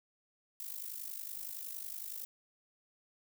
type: noise with amplitude modulation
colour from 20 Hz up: violet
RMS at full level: -40 dBFS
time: 0.6-2.25 s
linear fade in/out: 0 ms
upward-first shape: sine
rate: 50.8 Hz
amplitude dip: 75%
effects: none